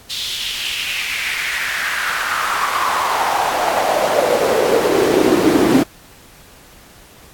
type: noise with high-pass filter sweep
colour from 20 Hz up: brown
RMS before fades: -17 dBFS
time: 0.09-5.84 s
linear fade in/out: 20 ms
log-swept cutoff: 3800 to 270 Hz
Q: 3.9
effects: pink hiss -44 dBFS RMS until 7.33 s + AAC 64 kbps